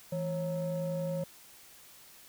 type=ring-modulated tone; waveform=triangle; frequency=190.2 Hz; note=F#3; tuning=48 cents sharp; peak=-26 dBFS; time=0.12-1.24 s; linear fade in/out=5 ms; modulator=355 Hz; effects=white hiss -55 dBFS RMS until 2.28 s